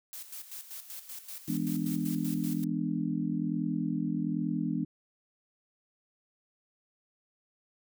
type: noise with tremolo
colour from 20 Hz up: blue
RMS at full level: -42 dBFS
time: 0.13-2.64 s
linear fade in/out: 0 ms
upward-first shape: square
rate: 5.2 Hz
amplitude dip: 65%
type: chord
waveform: sine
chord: E dominant seventh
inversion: none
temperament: just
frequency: 164.81 / 206 / 247.2 / 296.7 Hz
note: E3 / G#3 / B3 / D4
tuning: 0 / -14 / +2 / +18 cents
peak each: -34 dBFS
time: 1.48-4.85 s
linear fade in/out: 5 ms
effects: none